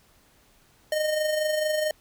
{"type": "tone with amplitude modulation", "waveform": "square", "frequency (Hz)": 614, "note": "D#5", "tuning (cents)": -23, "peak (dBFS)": -22, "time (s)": [0.92, 1.91], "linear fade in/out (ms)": 2, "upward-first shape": "sine", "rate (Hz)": 24.5, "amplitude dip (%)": 45, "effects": ["pink hiss -60 dBFS RMS until 2 s"]}